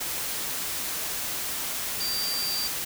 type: tone in noise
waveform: sine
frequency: 4699 Hz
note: D8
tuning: in tune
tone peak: -28 dBFS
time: 2-2.68 s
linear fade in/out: 10 ms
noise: white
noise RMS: -31 dBFS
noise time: 0-2.85 s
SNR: 0 dB
effects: none